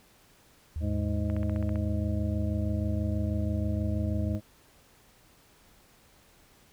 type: tone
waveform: sine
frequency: 77.78 Hz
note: D#2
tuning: in tune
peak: -30 dBFS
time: 0.76-4.35 s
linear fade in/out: 0 ms
type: harmonic tone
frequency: 104 Hz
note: G#2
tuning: 3 cents sharp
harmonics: 1 / 2 / 3 / 5 / 6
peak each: -31 / -33 / -37 / -45 / -40 dBFS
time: 0.8-4.41 s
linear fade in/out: 50 ms
type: click train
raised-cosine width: 0.5 ms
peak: -28 dBFS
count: 8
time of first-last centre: 1.3-1.758 s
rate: 15.3 Hz
effects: pink hiss -60 dBFS RMS until 6.72 s